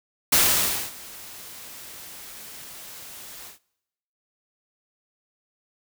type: noise with ADSR envelope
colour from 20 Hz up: white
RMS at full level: -17 dBFS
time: 0.32-3.59 s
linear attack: 8 ms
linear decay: 580 ms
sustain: -24 dB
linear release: 130 ms
effects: noise-tail reverb RT60 0.9 s tail -24 dB re dry